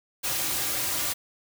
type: noise with comb filter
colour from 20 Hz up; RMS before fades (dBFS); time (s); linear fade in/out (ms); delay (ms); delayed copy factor
white; -28; 0.23-1.14; 20; 4.6; -0.55
effects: none